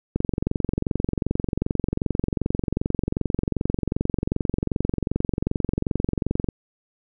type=click train; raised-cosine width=3 ms; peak=-9 dBFS; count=144; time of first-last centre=0.16-6.487 s; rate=22.6 Hz; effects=none